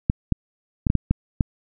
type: clicks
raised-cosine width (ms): 5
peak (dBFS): -5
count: 7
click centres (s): 0.099 / 0.323 / 0.868 / 0.901 / 0.953 / 1.11 / 1.408
effects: none